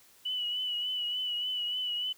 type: tone with vibrato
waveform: sine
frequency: 2960 Hz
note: F#7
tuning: in tune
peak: -30 dBFS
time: 0.25-2.13 s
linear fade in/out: 10 ms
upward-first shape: triangle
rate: 3.4 Hz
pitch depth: 45 cents each way
effects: white hiss -60 dBFS RMS until 2.17 s